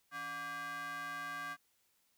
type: ring-modulated tone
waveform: square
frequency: 220 Hz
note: A3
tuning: in tune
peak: -38 dBFS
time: 0.11-1.57 s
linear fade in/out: 50 ms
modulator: 1380 Hz
effects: white hiss -75 dBFS RMS until 2.17 s